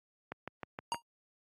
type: click train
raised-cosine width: 0.5 ms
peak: -24 dBFS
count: 5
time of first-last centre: 0.32-0.945 s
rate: 6.4 Hz
type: tone with exponential decay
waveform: square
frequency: 940 Hz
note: A#5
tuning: 14 cents sharp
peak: -28 dBFS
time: 0.92-1.02 s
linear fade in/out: 0 ms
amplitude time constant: 20 ms
effects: high-pass 100 Hz 12 dB/octave + AAC 32 kbps